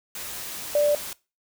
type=tone in noise; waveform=sine; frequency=587.3 Hz; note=D5; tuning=in tune; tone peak=-17 dBFS; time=0.75-0.95 s; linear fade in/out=2 ms; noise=white; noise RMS=-35 dBFS; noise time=0.15-1.13 s; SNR=+15 dB; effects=noise-tail reverb RT60 0.3 s tail -22 dB re dry